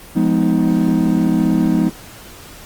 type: chord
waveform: triangle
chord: F half-diminished seventh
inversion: none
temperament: just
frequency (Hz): 174.61 / 209.5 / 251.4 / 314.3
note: F3 / Ab3 / Cb4 / Eb4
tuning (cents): 0 / +15 / +31 / +18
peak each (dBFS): -16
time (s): 0.15-1.9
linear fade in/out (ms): 20
effects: pink hiss -38 dBFS RMS until 2.65 s + Opus 24 kbps